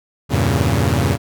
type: chord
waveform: sawtooth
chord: E diminished seventh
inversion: none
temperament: equal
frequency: 82.41 / 98 / 116.54 / 138.59 Hz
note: E2 / G2 / Bb2 / Db3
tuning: 0 / 0 / 0 / 0 cents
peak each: -16 dBFS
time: 0.29-1.18 s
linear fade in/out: 50 ms
effects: none